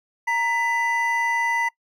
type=tone pair together; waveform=triangle; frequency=932.3 / 1992.7 Hz; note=A#5 / B6; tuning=0 / +15 cents; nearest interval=octave + minor second; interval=1315 cents; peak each=-21 dBFS; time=0.27-1.69 s; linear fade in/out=10 ms; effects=noise-tail reverb RT60 0.1 s tail -23 dB re dry